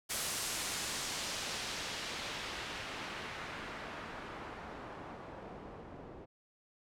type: noise with low-pass filter sweep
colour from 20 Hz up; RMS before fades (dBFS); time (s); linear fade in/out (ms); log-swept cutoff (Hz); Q
white; -42; 0.09-6.26; 20; 11000 to 530; 0.8
effects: none